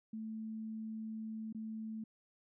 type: tone with dropouts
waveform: sine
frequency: 220 Hz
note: A3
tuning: in tune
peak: -40 dBFS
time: 0.13-2.04 s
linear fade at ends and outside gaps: 5 ms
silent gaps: 1.527-1.547 s
effects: none